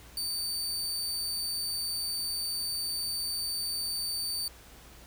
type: tone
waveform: sawtooth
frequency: 4583 Hz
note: D8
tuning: 43 cents flat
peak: -28 dBFS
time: 0.17-4.48 s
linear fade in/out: 2 ms
effects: added 60 Hz sine -55 dBFS peak until 5.06 s + pink hiss -53 dBFS RMS until 5.06 s